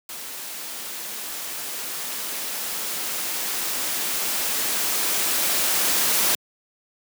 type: noise with level ramp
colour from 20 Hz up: white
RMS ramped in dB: -35 to -20 dBFS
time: 0.09-6.35 s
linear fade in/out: 2 ms
effects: high-pass 200 Hz 12 dB/octave